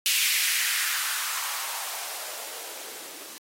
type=noise with band-pass filter sweep; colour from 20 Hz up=violet; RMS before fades=-30 dBFS; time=0.06-3.38 s; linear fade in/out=0 ms; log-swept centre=2700 to 290 Hz; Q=2.1; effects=AAC 48 kbps